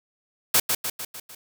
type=noise with echo; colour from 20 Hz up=white; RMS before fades=-18 dBFS; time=0.54-0.6 s; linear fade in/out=5 ms; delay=150 ms; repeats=5; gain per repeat=-5 dB; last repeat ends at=1.35 s; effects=none